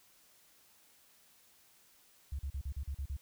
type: tone bursts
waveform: sine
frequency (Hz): 69.3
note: C#2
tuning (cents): 0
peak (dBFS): -34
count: 8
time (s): 2.32-3.167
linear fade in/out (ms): 5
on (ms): 70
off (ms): 41
effects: tanh soft clip ceiling -31 dBFS + white hiss -65 dBFS RMS until 3.21 s